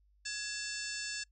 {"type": "harmonic tone with a mistuned harmonic", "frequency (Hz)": 890, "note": "A5", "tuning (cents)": 20, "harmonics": [2, 3, 4, 5, 6, 7, 8, 9], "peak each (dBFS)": [-42, -45, -50, -44, -44, -50, -45, -50], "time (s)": [0.25, 1.24], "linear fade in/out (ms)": 10, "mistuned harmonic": 2, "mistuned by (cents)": -100, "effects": ["noise-tail reverb RT60 0.1 s tail -26 dB re dry", "added 50 Hz sine -65 dBFS peak until 1.31 s"]}